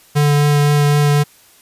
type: tone with vibrato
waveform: square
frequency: 146.1 Hz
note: D3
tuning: 9 cents flat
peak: -11 dBFS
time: 0.15-1.24 s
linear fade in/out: 20 ms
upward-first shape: triangle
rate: 3.9 Hz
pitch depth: 12 cents each way
effects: white hiss -48 dBFS RMS until 1.61 s + resampled to 32000 Hz